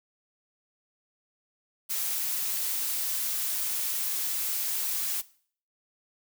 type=noise; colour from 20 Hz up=blue; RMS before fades=-30 dBFS; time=1.89-5.22 s; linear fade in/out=20 ms; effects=noise-tail reverb RT60 0.5 s tail -19 dB re dry